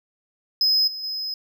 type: tone with level steps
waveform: triangle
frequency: 5080 Hz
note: D#8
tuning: 35 cents sharp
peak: -15 / -29 / -25 dBFS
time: 0.61-1.34 s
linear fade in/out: 2 ms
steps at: 0.87 / 1.03 s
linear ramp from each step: 10 ms
effects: none